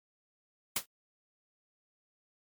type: noise with exponential decay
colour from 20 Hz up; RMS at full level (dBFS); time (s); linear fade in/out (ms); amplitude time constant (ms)
white; -25; 0.76-0.86; 5; 20
effects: MP3 96 kbps